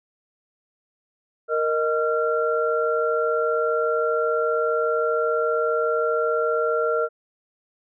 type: tone cluster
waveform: sine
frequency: 466 / 621 / 1373 Hz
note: A#4 / D#5 / F6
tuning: -1 / -3 / -30 cents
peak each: -22 / -25 / -25 dBFS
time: 1.48-7.09 s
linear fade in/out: 50 ms
effects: none